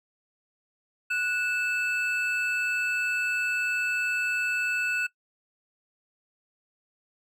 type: tone pair together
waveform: triangle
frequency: 1473 / 2630 Hz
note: F#6 / E7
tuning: -8 / -5 cents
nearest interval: minor seventh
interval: 1003 cents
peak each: -26 dBFS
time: 1.1-5.07 s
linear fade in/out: 10 ms
effects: noise-tail reverb RT60 0.1 s tail -19 dB re dry